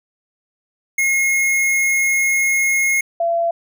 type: tone pair in turn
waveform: square / sine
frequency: 2157 / 677.5 Hz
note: C#7 / E5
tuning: -48 / +47 cents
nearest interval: octave + minor sixth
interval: 2005 cents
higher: first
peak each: -15 dBFS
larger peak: neither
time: 0.98-3.01 / 3.2-3.51 s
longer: first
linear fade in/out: 5 ms
effects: none